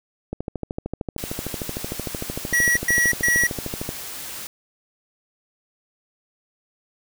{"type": "click train", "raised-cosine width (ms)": 2, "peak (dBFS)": -14, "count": 48, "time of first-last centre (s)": [0.33, 3.891], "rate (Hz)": 13.2}
{"type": "noise", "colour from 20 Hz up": "white", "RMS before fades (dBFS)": -34, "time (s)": [1.18, 4.47], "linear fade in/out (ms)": 0}
{"type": "tone bursts", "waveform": "square", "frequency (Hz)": 1924, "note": "B6", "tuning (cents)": -46, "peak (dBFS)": -17, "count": 3, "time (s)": [2.53, 3.47], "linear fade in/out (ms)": 5, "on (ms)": 240, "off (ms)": 110}
{"effects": []}